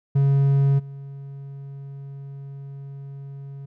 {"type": "tone with level steps", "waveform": "triangle", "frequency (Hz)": 138.59, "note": "C#3", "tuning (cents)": 0, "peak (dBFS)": [-13, -32], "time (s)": [0.15, 3.66], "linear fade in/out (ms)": 10, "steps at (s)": 0.78, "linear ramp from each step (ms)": 20, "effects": []}